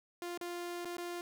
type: tone with dropouts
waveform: sawtooth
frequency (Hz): 349.2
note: F4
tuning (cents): 0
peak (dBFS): -35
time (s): 0.22-1.21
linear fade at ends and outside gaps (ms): 1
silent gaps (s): 0.376-0.411 / 0.848-0.854 / 0.969-0.982
effects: none